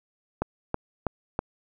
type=click train; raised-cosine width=1 ms; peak=-11 dBFS; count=4; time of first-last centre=0.42-1.391 s; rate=3.09 Hz; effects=none